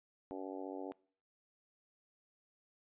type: harmonic tone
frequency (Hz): 95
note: F#2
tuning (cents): +46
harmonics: 3 / 4 / 5 / 6 / 7 / 8 / 9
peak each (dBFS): -45 / -47 / -49 / -51 / -52 / -53 / -54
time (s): 0.31-0.92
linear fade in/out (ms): 0
effects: noise-tail reverb RT60 0.5 s tail -24 dB re dry + resampled to 8000 Hz